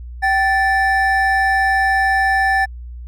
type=tone pair together; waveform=triangle; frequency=773.9 / 1760 Hz; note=G5 / A6; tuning=-22 / 0 cents; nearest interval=octave + major second; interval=1422 cents; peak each=-14 dBFS; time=0.22-2.66 s; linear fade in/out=20 ms; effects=added 60 Hz sine -29 dBFS peak until 3.07 s